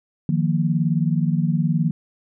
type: chord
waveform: sine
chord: Eb suspended second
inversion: none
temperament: equal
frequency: 155.56 / 174.61 / 233.1 Hz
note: Eb3 / F3 / Bb3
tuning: 0 / 0 / 0 cents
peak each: -20 / -21 / -25 dBFS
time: 0.29-1.91 s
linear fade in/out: 2 ms
effects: none